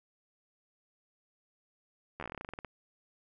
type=slowing click train; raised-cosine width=0.5 ms; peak=-25 dBFS; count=16; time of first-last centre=2.2-2.647 s; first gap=12 ms; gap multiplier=1.12; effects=none